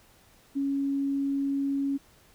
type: tone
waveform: sine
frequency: 277.2 Hz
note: C#4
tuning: in tune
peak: -25 dBFS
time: 0.55-1.98 s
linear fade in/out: 20 ms
effects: pink hiss -59 dBFS RMS until 2.34 s